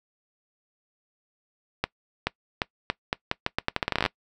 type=accelerating click train; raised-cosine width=0.3 ms; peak=-7 dBFS; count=20; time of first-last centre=1.84-4.062 s; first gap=430 ms; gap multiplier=0.81; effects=noise-tail reverb RT60 0.1 s tail -22 dB re dry